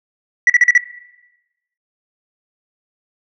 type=tone bursts; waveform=sine; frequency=1949 Hz; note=B6; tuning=23 cents flat; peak=-4 dBFS; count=5; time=0.47-0.778 s; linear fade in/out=2 ms; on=28 ms; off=42 ms; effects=noise-tail reverb RT60 1.0 s tail -18 dB re dry + tanh soft clip ceiling -4 dBFS